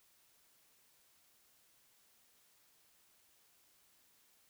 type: silence
effects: white hiss -70 dBFS RMS until 4.49 s